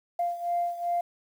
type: beating tone pair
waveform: sine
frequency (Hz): 695 / 697.6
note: F5 / F5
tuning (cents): -9 / -2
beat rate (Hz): 2.6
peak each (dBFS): -27 / -31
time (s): 0.19-1.01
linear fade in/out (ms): 5
effects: tanh soft clip ceiling -19 dBFS + 9-bit